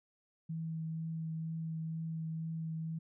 sine tone with vibrato, 161.5 Hz, E3, 35 cents flat, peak -36 dBFS, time 0.49-2.99 s, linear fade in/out 10 ms, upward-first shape triangle, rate 2.1 Hz, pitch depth 13 cents each way, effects none

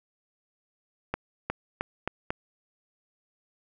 accelerating click train, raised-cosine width 0.5 ms, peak -13 dBFS, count 5, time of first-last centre 1.14-2.305 s, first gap 360 ms, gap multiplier 0.86, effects none

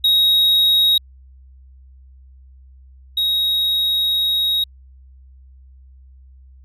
triangle tone pair in turn, 3786 / 3786 Hz, A#7 / A#7, +26 / +26 cents, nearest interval unison, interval 0 cents, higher neither, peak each -10 / -14 dBFS, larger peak first, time 0.04-0.98 / 3.17-4.64 s, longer second, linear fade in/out 5 ms, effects added 65 Hz sine -42 dBFS peak until 6.64 s

